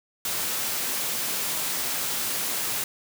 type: high-pass noise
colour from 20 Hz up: white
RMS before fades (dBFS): -28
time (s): 0.25-2.84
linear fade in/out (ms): 2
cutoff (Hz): 100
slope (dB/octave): 96
effects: none